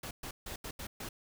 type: noise bursts at uneven times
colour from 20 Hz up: pink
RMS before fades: -42 dBFS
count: 6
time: 0.03-0.11 / 0.23-0.31 / 0.46-0.56 / 0.64-0.71 / 0.79-0.87 / 1-1.09 s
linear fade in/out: 5 ms
effects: none